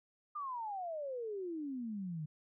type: exponential sweep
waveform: sine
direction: down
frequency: 1224 to 147.7 Hz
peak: -38 dBFS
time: 0.35-2.26 s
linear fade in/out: 10 ms
effects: none